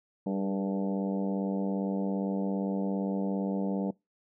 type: harmonic tone with a mistuned harmonic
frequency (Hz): 97.5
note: G2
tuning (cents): -9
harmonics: 2 / 3 / 4 / 5 / 6 / 7 / 8 / 9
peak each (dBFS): -30 / -35 / -41 / -38 / -41 / -44 / -48 / -47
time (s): 0.26-3.91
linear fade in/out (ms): 5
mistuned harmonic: 4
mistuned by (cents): +56
effects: noise-tail reverb RT60 0.2 s tail -23 dB re dry